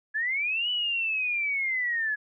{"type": "linear two-way sweep", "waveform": "sine", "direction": "up then down", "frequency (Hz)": [1681, 2980, 1681], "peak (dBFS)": -25, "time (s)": [0.14, 2.16], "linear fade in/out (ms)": 20, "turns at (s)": 0.7, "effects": []}